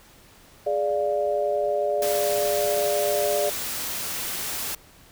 sine chord, D diminished, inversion second, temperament equal, 415.3 / 587.3 / 698.5 Hz, Ab4 / D5 / F5, 0 / 0 / 0 cents, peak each -27 / -23 / -29 dBFS, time 0.66-3.5 s, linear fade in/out 10 ms
white noise, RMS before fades -30 dBFS, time 2.02-4.75 s, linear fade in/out 2 ms
effects pink hiss -52 dBFS RMS until 5.11 s

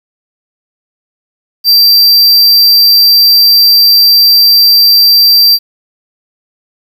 square tone, 4699 Hz, D8, in tune, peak -3 dBFS, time 1.64-5.59 s, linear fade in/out 50 ms, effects 7-bit

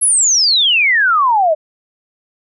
sine exponential sweep, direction down, 11175 to 600 Hz, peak -9 dBFS, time 0.01-1.55 s, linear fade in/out 20 ms, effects none

